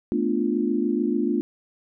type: chord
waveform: sine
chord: B half-diminished seventh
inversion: third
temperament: equal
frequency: 220 / 246.9 / 293.7 / 349.2 Hz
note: A3 / B3 / D4 / F4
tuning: 0 / 0 / 0 / 0 cents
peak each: -26 dBFS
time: 0.12-1.41 s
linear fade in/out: 0 ms
effects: none